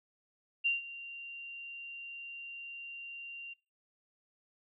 sine tone with ADSR envelope, 2771 Hz, F7, 14 cents flat, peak -25 dBFS, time 0.64-3.54 s, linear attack 21 ms, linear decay 150 ms, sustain -17 dB, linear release 13 ms, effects noise-tail reverb RT60 0.3 s tail -23 dB re dry

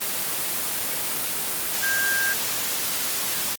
sine tone in noise, 1596 Hz, G6, 31 cents sharp, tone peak -22 dBFS, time 1.82-2.34 s, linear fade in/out 20 ms, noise white, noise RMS -26 dBFS, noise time 0-3.56 s, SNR +1 dB, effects high-pass 100 Hz 12 dB/octave + Opus 24 kbps

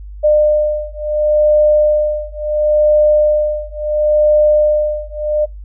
sine beating tone pair, 602 / 602.72 Hz, D5 / D5, +43 / +45 cents, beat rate 0.72 Hz, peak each -13 dBFS, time 0.23-5.46 s, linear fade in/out 20 ms, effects noise-tail reverb RT60 0.2 s tail -23 dB re dry + added 50 Hz sine -28 dBFS peak until 5.64 s

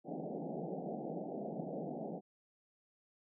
pink band-pass noise, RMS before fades -42 dBFS, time 0.04-2.21 s, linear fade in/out 50 ms, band 150 to 790 Hz, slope 96 dB/octave, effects none

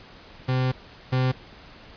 40% pulse tone pair in turn, 128.6 / 128.6 Hz, C3 / C3, -30 / -30 cents, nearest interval unison, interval 0 cents, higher neither, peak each -20 / -19 dBFS, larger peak second, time 0.48-0.72 / 1.12-1.32 s, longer first, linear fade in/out 10 ms, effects pink hiss -47 dBFS RMS until 1.96 s + resampled to 11025 Hz

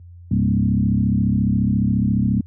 sine tone with frequency modulation, 155.56 Hz, D#3, in tune, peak -14 dBFS, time 0.31-2.41 s, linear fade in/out 5 ms, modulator 34.4 Hz, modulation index 2.6, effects added 87 Hz sine -36 dBFS peak until 2.46 s + high-pass 80 Hz 12 dB/octave

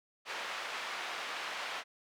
pink band-pass noise, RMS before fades -40 dBFS, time 0.25-1.84 s, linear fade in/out 50 ms, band 910 to 3400 Hz, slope 12 dB/octave, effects none

